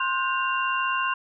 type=tone cluster; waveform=sine; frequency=1054 / 1449 / 1564 / 2774 Hz; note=C6 / F#6 / G6 / F7; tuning=+12 / -37 / -4 / -12 cents; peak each=-25 / -31 / -31 / -29 dBFS; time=0-1.14 s; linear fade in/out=5 ms; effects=none